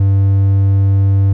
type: tone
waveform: triangle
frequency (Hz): 98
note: G2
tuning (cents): 0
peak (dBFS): -6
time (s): 0-1.33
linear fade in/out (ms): 5
effects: none